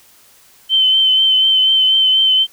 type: tone with vibrato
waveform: sine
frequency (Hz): 3080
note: G7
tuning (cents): -31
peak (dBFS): -9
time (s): 0.69-2.47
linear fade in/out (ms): 50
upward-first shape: triangle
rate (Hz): 4.1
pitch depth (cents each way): 27
effects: white hiss -48 dBFS RMS until 2.52 s